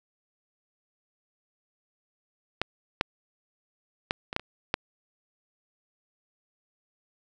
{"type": "clicks", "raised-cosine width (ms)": 0.3, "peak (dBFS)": [-9, -6, -9, -18, -8, -26, -7], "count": 7, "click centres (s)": [2.616, 3.011, 4.109, 4.329, 4.364, 4.396, 4.741], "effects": []}